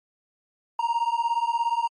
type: beating tone pair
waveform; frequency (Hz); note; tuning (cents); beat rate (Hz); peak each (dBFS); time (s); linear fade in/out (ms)
triangle; 926 / 943; A#5 / A#5; -12 / +20; 17; -23; 0.79-1.88; 5
effects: MP3 48 kbps